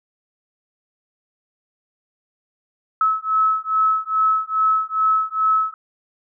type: beating tone pair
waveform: sine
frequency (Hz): 1294 / 1296.4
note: E6 / E6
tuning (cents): -32 / -29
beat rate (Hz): 2.4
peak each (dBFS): -19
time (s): 3.01-5.74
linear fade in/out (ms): 2
effects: none